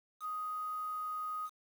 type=tone with quantisation; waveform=sine; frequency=1249 Hz; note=D#6; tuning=6 cents sharp; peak=-36 dBFS; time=0.2-1.5 s; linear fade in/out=50 ms; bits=9; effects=none